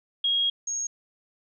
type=tone pair in turn; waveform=sine; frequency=3278 / 6556 Hz; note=G#7 / G#8; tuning=-23 / -23 cents; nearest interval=octave; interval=1200 cents; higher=second; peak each=-21 / -27 dBFS; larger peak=first; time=0.24-0.5 / 0.67-0.87 s; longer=first; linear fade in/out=5 ms; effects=none